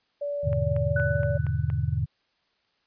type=tone; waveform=sine; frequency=576 Hz; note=D5; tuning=34 cents flat; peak=-27 dBFS; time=0.21-1.38 s; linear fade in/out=10 ms
type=chord; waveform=sine; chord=E dominant seventh; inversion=none; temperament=just; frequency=82.41 / 103.01 / 123.61 / 148.33 Hz; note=E2 / G#2 / B2 / D3; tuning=0 / -14 / +2 / +18 cents; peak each=-29 dBFS; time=0.43-2.06 s; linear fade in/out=20 ms
type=click train; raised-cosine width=0.5 ms; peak=-26 dBFS; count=6; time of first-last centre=0.53-1.701 s; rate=4.27 Hz
type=tone with exponential decay; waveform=sine; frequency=1491 Hz; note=F#6; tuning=13 cents sharp; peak=-25 dBFS; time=0.96-1.98 s; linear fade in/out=5 ms; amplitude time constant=220 ms
effects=white hiss -70 dBFS RMS until 2.86 s + resampled to 11025 Hz